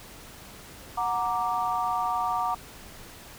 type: chord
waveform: sine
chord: Gb augmented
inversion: none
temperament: equal with one note detuned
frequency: 734.9 / 932.3 / 1174.7 Hz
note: Gb5 / Bb5 / D6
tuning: -12 / 0 / 0 cents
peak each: -29 dBFS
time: 0.97-2.55 s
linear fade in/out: 10 ms
effects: pink hiss -46 dBFS RMS until 3.38 s